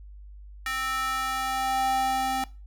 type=tone with high-pass filter sweep; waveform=square; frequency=262.1 Hz; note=C4; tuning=3 cents sharp; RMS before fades=-27 dBFS; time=0.66-2.44 s; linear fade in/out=2 ms; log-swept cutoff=1600 to 560 Hz; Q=3.1; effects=noise-tail reverb RT60 0.3 s tail -20 dB re dry + added 50 Hz sine -42 dBFS peak until 2.66 s